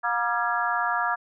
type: harmonic tone with a mistuned harmonic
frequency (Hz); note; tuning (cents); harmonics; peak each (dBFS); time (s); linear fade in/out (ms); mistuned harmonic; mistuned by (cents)
238; A#3; +36; 3 / 4 / 5 / 6 / 7; -29 / -29 / -29 / -29 / -29; 0.03-1.16; 20; 6; -62
effects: none